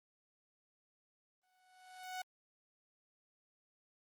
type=tone with exponential growth; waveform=sawtooth; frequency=740 Hz; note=F#5; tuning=in tune; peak=-35 dBFS; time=1.43-2.22 s; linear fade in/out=5 ms; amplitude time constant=170 ms; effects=Opus 24 kbps